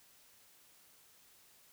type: silence
effects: white hiss -64 dBFS RMS until 1.72 s